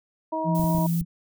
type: harmonic tone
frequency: 318 Hz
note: D#4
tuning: 38 cents sharp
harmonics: 1 / 2 / 3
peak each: -31 / -29 / -28 dBFS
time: 0.32-0.87 s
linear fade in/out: 10 ms
type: tone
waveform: sine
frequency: 168.7 Hz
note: E3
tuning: 40 cents sharp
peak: -21 dBFS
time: 0.44-1.05 s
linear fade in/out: 50 ms
type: noise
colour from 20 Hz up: violet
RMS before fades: -37 dBFS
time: 0.55-1.01 s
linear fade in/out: 0 ms
type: clicks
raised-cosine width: 5 ms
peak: -21 dBFS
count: 5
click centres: 0.597 / 0.641 / 0.75 / 0.783 / 1.014 s
effects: none